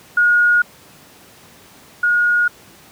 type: tone pair in turn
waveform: sine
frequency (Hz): 1440 / 1440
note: F#6 / F#6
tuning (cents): -47 / -47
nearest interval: unison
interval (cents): 0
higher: neither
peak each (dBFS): -10 / -12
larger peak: first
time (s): 0.17-0.62 / 2.03-2.48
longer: neither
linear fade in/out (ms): 5
effects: pink hiss -45 dBFS RMS until 2.91 s + high-pass 100 Hz 12 dB/octave